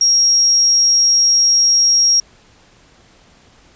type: tone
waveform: sine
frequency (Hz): 5600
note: F8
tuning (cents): +4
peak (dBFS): -9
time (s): 0.01-2.2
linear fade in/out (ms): 2
effects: pink hiss -49 dBFS RMS until 3.75 s + resampled to 16000 Hz